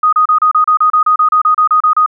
sine tone bursts, 1245 Hz, D#6, 1 cent sharp, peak -6 dBFS, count 16, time 0.03-2.062 s, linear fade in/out 5 ms, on 97 ms, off 32 ms, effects none

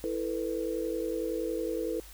sine chord, E suspended fourth, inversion none, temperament equal with one note detuned, 329.6 / 443.1 / 493.9 Hz, E4 / A4 / B4, 0 / +12 / 0 cents, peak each -34 dBFS, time 0.04-2 s, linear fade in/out 0 ms, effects added 50 Hz sine -49 dBFS peak until 2.13 s + white hiss -52 dBFS RMS until 2.13 s

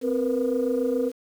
sine tone cluster, 259.7 / 466 / 493.2 Hz, C4 / A#4 / B4, -13 / -1 / -2 cents, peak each -25 dBFS, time 0.01-1.12 s, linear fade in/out 50 ms, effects tanh soft clip ceiling -15 dBFS + 8-bit

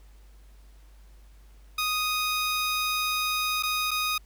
15% pulse tone with dropouts, 1244.5 Hz, D#6, in tune, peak -19 dBFS, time 1.78-4.18 s, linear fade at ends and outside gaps 5 ms, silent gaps 3.626-3.633 / 3.909-3.913 s, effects added 50 Hz sine -49 dBFS peak until 4.25 s + pink hiss -63 dBFS RMS until 4.25 s

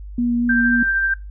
sine tone with vibrato, 239.5 Hz, A#3, 47 cents sharp, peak -16 dBFS, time 0.18-0.83 s, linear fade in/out 5 ms, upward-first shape sine, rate 4.2 Hz, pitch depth 11 cents each way
sine tone with tremolo, 1573 Hz, G6, 6 cents sharp, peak -15 dBFS, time 0.49-1.14 s, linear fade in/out 5 ms, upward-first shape sine, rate 13 Hz, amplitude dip 25%
effects noise-tail reverb RT60 0.2 s tail -18 dB re dry + added 50 Hz sine -31 dBFS peak until 1.3 s

